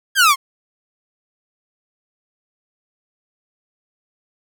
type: exponential sweep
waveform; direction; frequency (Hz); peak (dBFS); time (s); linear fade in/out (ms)
sawtooth; down; 1661.2 to 1046.5; -6; 0.15-0.36; 50
effects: none